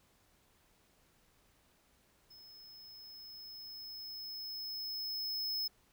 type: tone with level ramp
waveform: square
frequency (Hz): 5190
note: E8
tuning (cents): -28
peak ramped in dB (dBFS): -55 to -34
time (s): 2.3-5.68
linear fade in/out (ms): 10
effects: pink hiss -70 dBFS RMS until 5.92 s